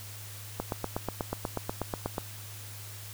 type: click train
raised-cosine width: 1 ms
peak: -16 dBFS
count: 14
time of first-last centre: 0.6-2.182 s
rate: 8.22 Hz
effects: added 103 Hz sine -44 dBFS peak until 3.13 s + white hiss -46 dBFS RMS until 3.13 s